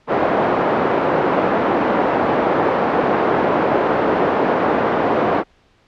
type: band-pass noise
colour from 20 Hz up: pink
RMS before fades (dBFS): -17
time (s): 0.07-5.44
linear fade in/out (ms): 50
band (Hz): 330 to 1000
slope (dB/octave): 12
effects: pink hiss -56 dBFS RMS until 5.87 s + low-pass 4000 Hz 12 dB/octave